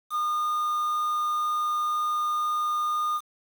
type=tone with quantisation; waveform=triangle; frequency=1219 Hz; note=D#6; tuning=36 cents flat; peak=-22 dBFS; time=0.1-3.21 s; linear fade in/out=50 ms; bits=7; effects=none